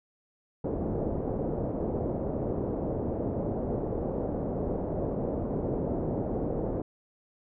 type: low-pass noise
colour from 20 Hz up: white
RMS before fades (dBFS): -31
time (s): 0.64-6.82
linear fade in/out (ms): 5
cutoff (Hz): 560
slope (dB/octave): 24
effects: none